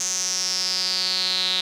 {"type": "tone with band-pass filter sweep", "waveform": "sawtooth", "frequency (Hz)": 185, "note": "F#3", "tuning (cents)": 0, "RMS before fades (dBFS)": -24, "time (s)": [0, 1.61], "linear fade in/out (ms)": 5, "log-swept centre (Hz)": [6400, 3800], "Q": 7.7, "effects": []}